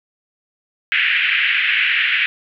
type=band-pass noise; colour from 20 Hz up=white; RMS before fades=-17 dBFS; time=0.92-2.26 s; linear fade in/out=0 ms; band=1600 to 2900 Hz; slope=48 dB/octave; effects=none